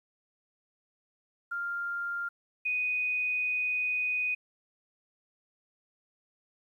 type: tone pair in turn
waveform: sine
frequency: 1396.9 / 2489 Hz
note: F6 / D#7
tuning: 0 / 0 cents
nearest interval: minor seventh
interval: 1000 cents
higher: second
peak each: -31 / -27 dBFS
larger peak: second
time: 1.51-2.29 / 2.65-4.35 s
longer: second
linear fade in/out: 10 ms
effects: 11-bit